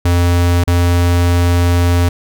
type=tone with dropouts; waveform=square; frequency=87.31 Hz; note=F2; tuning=in tune; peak=-10 dBFS; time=0.05-2.09 s; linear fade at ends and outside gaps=5 ms; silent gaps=0.639-0.675 s; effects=none

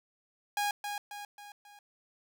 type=tone with echo; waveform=sawtooth; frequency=821 Hz; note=G#5; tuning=20 cents flat; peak=-25 dBFS; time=0.57-0.71 s; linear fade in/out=2 ms; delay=270 ms; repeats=4; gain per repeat=-6 dB; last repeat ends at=1.79 s; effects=none

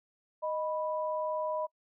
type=tone pair together; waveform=sine; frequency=621 / 985.8 Hz; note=D#5 / B5; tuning=-3 / -3 cents; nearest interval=minor sixth; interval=800 cents; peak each=-32 / -35 dBFS; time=0.42-1.67 s; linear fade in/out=20 ms; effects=noise-tail reverb RT60 0.1 s tail -24 dB re dry

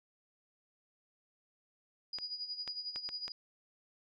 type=tone with tremolo; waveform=sine; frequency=4907 Hz; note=D#8; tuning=25 cents flat; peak=-36 dBFS; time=2.13-3.32 s; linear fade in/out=2 ms; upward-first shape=sine; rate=11 Hz; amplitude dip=70%
type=clicks; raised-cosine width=0.2 ms; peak=-26 dBFS; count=5; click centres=2.186 / 2.677 / 2.96 / 3.09 / 3.28 s
effects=none

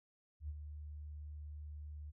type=tone with ADSR envelope; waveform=sine; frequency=74.7 Hz; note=D2; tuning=30 cents sharp; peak=-38 dBFS; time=0.4-2.12 s; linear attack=89 ms; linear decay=41 ms; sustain=-7 dB; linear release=28 ms; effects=none

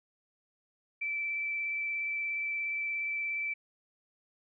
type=tone with vibrato; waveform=sine; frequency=2325 Hz; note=D7; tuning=18 cents flat; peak=-31 dBFS; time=1.01-3.54 s; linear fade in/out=10 ms; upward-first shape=triangle; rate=17 Hz; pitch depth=14 cents each way; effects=none

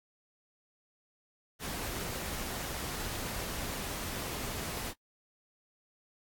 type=noise; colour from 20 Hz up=pink; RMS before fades=-38 dBFS; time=1.59-4.94 s; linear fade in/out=50 ms; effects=noise-tail reverb RT60 0.1 s tail -23 dB re dry + AAC 64 kbps

